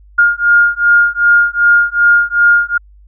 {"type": "beating tone pair", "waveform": "sine", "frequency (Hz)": [1415, 1417.6], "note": ["F6", "F6"], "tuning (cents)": [22, 25], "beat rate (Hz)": 2.6, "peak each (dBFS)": [-10, -10], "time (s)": [0.18, 2.78], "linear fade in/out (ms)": 10, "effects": ["added 50 Hz sine -39 dBFS peak until 3.07 s"]}